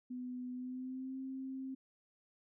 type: tone with pitch glide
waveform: sine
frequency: 250.1 to 264.5 Hz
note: B3 to C4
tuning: +22 to +19 cents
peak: -40 dBFS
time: 0.1-1.75 s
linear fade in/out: 10 ms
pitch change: +97 cents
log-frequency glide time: 0.53-1.18 s
effects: none